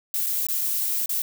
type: noise with dropouts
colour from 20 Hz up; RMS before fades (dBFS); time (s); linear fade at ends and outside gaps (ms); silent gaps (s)
violet; -25; 0.14-1.22; 1; 0.263-0.267 / 0.468-0.486 / 0.61-0.613 / 1.059-1.093
effects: none